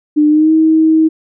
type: tone with pitch glide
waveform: sine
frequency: 300 to 317.8 Hz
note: D4 to D#4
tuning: +37 to +37 cents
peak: -6 dBFS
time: 0.16-1.09 s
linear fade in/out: 20 ms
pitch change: +100 cents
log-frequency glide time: 0.28-0.52 s
effects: none